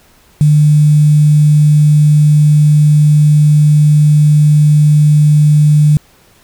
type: tone with quantisation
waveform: sine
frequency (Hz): 150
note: D3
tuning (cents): +37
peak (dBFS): -4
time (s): 0.41-5.97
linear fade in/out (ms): 0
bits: 5
effects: pink hiss -47 dBFS RMS until 6.43 s